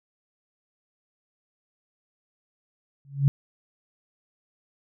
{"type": "tone with exponential growth", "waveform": "sine", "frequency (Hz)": 139.4, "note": "C#3", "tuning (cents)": 10, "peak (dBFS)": -12, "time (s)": [3.05, 3.28], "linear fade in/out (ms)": 0, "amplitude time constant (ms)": 48, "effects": []}